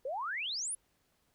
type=exponential sweep; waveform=sine; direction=up; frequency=493.9 to 10970 Hz; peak=-34 dBFS; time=0.05-0.75 s; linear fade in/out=5 ms; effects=pink hiss -74 dBFS RMS until 1.34 s